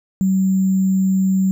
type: tone with sample-and-hold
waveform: sine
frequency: 190 Hz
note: F#3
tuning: 46 cents sharp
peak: -13 dBFS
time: 0.21-1.51 s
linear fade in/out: 0 ms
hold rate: 7350 Hz
effects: none